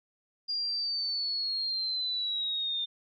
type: linear sweep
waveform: sine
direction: down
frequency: 4824 to 3602 Hz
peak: -29 dBFS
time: 0.48-2.86 s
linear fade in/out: 20 ms
effects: none